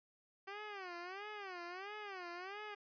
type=tone with vibrato; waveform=10% pulse; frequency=382.7 Hz; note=G4; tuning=42 cents flat; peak=-37 dBFS; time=0.47-2.75 s; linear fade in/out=10 ms; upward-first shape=sine; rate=1.5 Hz; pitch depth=180 cents each way; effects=resampled to 11025 Hz